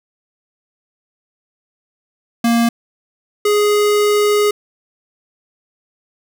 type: tone pair in turn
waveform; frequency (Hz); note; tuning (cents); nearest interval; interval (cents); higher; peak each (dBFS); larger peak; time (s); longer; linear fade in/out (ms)
square; 233.4 / 415.9; A#3 / G#4; +2 / +2; minor seventh; 1000; second; -12; neither; 2.44-2.69 / 3.45-4.51; second; 5
effects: none